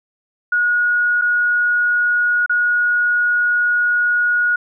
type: tone with dropouts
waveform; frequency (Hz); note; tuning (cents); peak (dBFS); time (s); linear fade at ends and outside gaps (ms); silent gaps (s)
sine; 1449; F#6; -37; -13; 0.52-4.56; 5; 1.214-1.219 / 2.462-2.495
effects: none